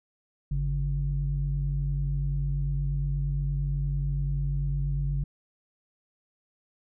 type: tone pair together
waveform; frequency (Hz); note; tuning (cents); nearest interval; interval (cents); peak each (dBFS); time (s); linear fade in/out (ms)
sine; 50.24 / 142; G1 / C#3; +43 / +42; octave + tritone; 1799; -27; 0.51-5.24; 5
effects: tanh soft clip ceiling -18 dBFS